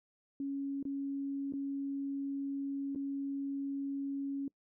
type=tone with dropouts; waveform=sine; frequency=277.2 Hz; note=C#4; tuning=in tune; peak=-34 dBFS; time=0.4-4.48 s; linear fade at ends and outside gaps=2 ms; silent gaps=0.828-0.852 / 1.524-1.536 / 2.95-2.958 s; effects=noise-tail reverb RT60 0.1 s tail -24 dB re dry

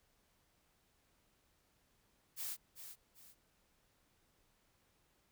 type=noise with echo; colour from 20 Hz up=blue; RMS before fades=-42 dBFS; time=2.36-2.57 s; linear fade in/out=50 ms; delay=390 ms; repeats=2; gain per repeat=-9 dB; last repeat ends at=3.35 s; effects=pink hiss -75 dBFS RMS until 5.31 s

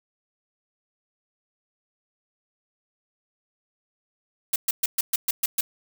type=noise bursts; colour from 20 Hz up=blue; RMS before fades=-22 dBFS; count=8; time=4.53-5.61 s; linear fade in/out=5 ms; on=30 ms; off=120 ms; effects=none

